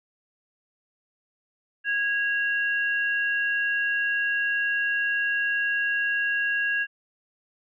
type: tone pair together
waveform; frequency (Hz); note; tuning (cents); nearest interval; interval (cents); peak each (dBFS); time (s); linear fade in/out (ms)
sine; 1650 / 2761; G#6 / F7; -12 / -20; major sixth; 892; -23 / -30; 1.84-6.87; 50
effects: none